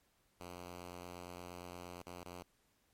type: tone with dropouts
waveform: 5% pulse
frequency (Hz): 88.6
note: F2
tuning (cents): +25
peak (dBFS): -36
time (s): 0.4-2.43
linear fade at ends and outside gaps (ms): 5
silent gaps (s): 2.022-2.064 / 2.235-2.254
effects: pink hiss -75 dBFS RMS until 2.93 s + MP3 64 kbps